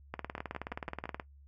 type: two click trains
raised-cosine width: 0.5 ms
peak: -24 / -22 dBFS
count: 5 / 21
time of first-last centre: 0.38-1.056 / 0.14-1.198 s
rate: 5.92 / 18.9 Hz
effects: noise-tail reverb RT60 0.1 s tail -17 dB re dry + added 70 Hz sine -54 dBFS peak until 1.47 s